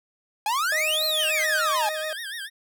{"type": "exponential two-way sweep", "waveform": "45% pulse", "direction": "up then down", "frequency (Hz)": [809, 4280, 809], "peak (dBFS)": -22, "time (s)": [0.46, 1.89], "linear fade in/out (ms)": 2, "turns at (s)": 1.05}
{"type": "tone", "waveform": "40% pulse", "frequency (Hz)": 622.3, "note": "D#5", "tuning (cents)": 0, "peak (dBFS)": -28, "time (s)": [0.72, 2.13], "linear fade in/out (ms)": 2}
{"type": "tone with vibrato", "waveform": "25% pulse", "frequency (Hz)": 1716, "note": "A6", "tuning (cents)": -44, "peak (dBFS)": -28, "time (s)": [1.16, 2.5], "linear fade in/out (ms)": 50, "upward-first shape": "sine", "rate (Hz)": 6.9, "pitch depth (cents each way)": 160}
{"effects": []}